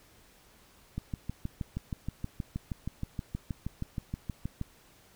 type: click train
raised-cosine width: 5 ms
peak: -21 dBFS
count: 24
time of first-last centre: 0.98-4.613 s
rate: 6.33 Hz
effects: pink hiss -60 dBFS RMS until 5.15 s